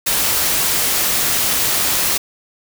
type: noise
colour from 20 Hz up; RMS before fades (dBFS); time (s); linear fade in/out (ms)
white; -17; 0.06-2.18; 10
effects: none